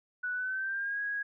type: tone with pitch glide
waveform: sine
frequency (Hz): 1480 to 1651.7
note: F#6 to G#6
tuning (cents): 0 to -10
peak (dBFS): -31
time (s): 0.23-1.23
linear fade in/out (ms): 10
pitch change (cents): +190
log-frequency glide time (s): 0.33-1
effects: none